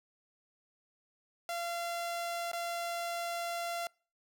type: tone with dropouts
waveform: sawtooth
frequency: 686 Hz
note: F5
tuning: 31 cents flat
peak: -31 dBFS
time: 1.49-3.87 s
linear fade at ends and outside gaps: 1 ms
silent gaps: 2.516-2.532 s
effects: noise-tail reverb RT60 0.4 s tail -26 dB re dry